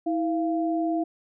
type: tone pair together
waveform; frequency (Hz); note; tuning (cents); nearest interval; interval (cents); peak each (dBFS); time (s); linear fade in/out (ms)
sine; 324.1 / 690; E4 / F5; -29 / -21; octave + minor second; 1308; -24 / -28; 0.06-1.04; 10
effects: none